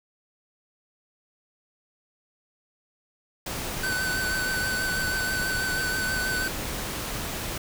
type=noise; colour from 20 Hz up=pink; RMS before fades=-32 dBFS; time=3.46-7.58 s; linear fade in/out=5 ms
type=tone with vibrato; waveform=square; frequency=1515 Hz; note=F#6; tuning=40 cents sharp; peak=-27 dBFS; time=3.83-6.48 s; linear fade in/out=5 ms; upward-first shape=triangle; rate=6.2 Hz; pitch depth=33 cents each way
effects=none